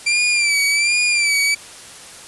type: tone with vibrato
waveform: sawtooth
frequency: 2349 Hz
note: D7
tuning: in tune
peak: -11 dBFS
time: 0.06-1.55 s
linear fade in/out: 10 ms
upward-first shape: sine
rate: 1.3 Hz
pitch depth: 66 cents each way
effects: white hiss -38 dBFS RMS until 2.27 s + resampled to 24000 Hz